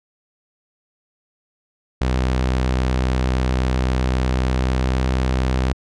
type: tone with pitch glide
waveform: sawtooth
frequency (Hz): 63.7 to 64.18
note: C2 to C2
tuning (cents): -46 to -33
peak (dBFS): -13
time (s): 2.01-5.73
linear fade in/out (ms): 5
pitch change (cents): +13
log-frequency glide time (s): 4.4-4.94
effects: low-pass 6000 Hz 12 dB/octave